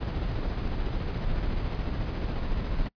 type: noise with tremolo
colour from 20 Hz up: brown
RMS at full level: -28 dBFS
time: 0-2.89 s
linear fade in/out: 20 ms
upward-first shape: square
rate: 14 Hz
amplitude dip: 25%
effects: noise-tail reverb RT60 0.1 s tail -25 dB re dry + resampled to 11025 Hz